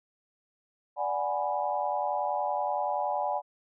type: chord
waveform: sine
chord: G# half-diminished seventh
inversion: second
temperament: equal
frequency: 587.3 / 740 / 830.6 / 987.8 Hz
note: D5 / F#5 / G#5 / B5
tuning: 0 / 0 / 0 / 0 cents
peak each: -33 / -32 / -31 / -35 dBFS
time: 0.96-3.42 s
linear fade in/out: 50 ms
effects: none